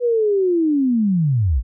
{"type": "linear sweep", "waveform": "sine", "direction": "down", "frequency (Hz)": [493.9, 49.4], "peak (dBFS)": -14, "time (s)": [0, 1.63], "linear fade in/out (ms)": 50, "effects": []}